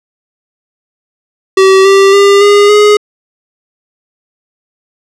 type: tone with pitch steps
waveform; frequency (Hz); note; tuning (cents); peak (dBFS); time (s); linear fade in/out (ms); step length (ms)
square; 383.1 / 391.4 / 399.8 / 408.5 / 417.3; G4 / G4 / G4 / G#4 / G#4; -40 / -3 / +34 / -29 / +8; -3; 1.57-2.97; 5; 280
effects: low-pass 7000 Hz 12 dB/octave